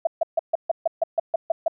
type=tone bursts; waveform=sine; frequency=659.3 Hz; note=E5; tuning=in tune; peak=-16 dBFS; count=11; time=0.05-1.681 s; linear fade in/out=5 ms; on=21 ms; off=140 ms; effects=none